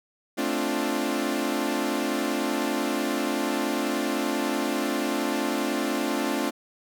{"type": "chord", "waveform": "sawtooth", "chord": "D minor seventh", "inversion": "second", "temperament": "equal with one note detuned", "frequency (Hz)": [220, 263.4, 293.7, 349.2], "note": ["A3", "C4", "D4", "F4"], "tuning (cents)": [0, 12, 0, 0], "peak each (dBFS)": [-28, -26, -25, -27], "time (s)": [0.37, 6.51], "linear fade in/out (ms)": 20, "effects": []}